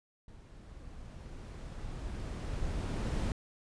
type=noise with level ramp; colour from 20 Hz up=brown; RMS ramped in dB=-53 to -31 dBFS; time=0.28-3.32 s; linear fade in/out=2 ms; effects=resampled to 22050 Hz